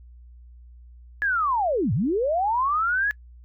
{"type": "linear two-way sweep", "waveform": "sine", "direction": "down then up", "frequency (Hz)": [1713, 92.5, 1713], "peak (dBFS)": -20, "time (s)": [1.22, 3.11], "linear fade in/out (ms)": 0, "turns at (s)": 1.93, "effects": ["noise-tail reverb RT60 0.1 s tail -25 dB re dry", "added 60 Hz sine -44 dBFS peak until 3.44 s"]}